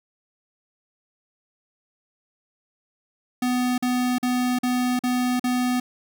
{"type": "tone bursts", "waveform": "square", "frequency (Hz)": 249.1, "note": "B3", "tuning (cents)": 15, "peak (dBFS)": -21, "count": 6, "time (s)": [3.42, 5.8], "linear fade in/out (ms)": 5, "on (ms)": 360, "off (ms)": 44, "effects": []}